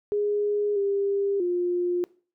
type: tone with pitch steps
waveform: sine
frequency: 413.4 / 398.9 / 353.7 Hz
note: G#4 / G4 / F4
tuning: -8 / +30 / +22 cents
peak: -22 dBFS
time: 0.12-2.04 s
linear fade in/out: 0 ms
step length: 640 ms
effects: noise-tail reverb RT60 0.4 s tail -21 dB re dry